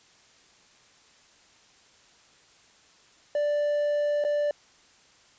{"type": "tone with dropouts", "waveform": "triangle", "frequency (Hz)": 587.3, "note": "D5", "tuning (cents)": 0, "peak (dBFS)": -21, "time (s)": [3.35, 4.51], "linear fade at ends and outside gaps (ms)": 2, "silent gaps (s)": [4.24, 4.248], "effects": ["white hiss -58 dBFS RMS until 5.38 s", "resampled to 16000 Hz"]}